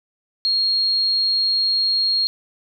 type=tone; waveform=sine; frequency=4265 Hz; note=C8; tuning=32 cents sharp; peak=-16 dBFS; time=0.45-2.27 s; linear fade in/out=0 ms; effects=none